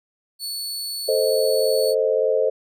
sawtooth tone, 4435 Hz, C#8, in tune, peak -24 dBFS, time 0.39-1.95 s, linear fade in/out 50 ms
sine chord, A diminished, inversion none, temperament equal, 440 / 523.3 / 622.3 Hz, A4 / C5 / Eb5, 0 / 0 / 0 cents, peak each -21 / -20 / -23 dBFS, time 1.08-2.5 s, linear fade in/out 10 ms
effects none

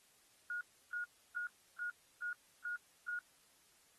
sine tone bursts, 1440 Hz, F#6, 47 cents flat, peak -38 dBFS, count 7, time 0.5-3.19 s, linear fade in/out 2 ms, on 110 ms, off 320 ms, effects white hiss -69 dBFS RMS until 3.98 s + AAC 32 kbps

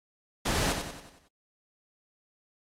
pink noise with echo, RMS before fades -29 dBFS, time 0.45-0.73 s, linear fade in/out 10 ms, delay 92 ms, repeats 6, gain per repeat -6 dB, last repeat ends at 1.282 s, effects low-pass 10000 Hz 12 dB/octave + AAC 48 kbps

